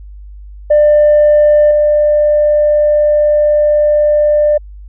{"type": "tone with level steps", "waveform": "sine", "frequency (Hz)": 596, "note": "D5", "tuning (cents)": 25, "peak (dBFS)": [-3, -6], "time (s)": [0.7, 4.58], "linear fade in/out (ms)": 10, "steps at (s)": 1.71, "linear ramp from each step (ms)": 2, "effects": ["tanh soft clip ceiling -2 dBFS", "added 50 Hz sine -29 dBFS peak until 4.88 s"]}